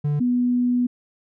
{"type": "tone pair in turn", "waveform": ["triangle", "sine"], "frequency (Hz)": [146.83, 245.8], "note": ["D3", "B3"], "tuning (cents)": [0, -8], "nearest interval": "major sixth", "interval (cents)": 892, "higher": "second", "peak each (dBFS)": -17, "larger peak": "neither", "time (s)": [[0.04, 0.2], [0.2, 0.87]], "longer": "second", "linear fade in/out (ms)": 10, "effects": []}